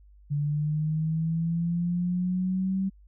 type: linear sweep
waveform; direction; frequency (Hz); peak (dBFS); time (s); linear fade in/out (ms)
sine; up; 144 to 193.3; -24; 0.3-2.9; 20
effects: added 50 Hz sine -51 dBFS peak until 3.07 s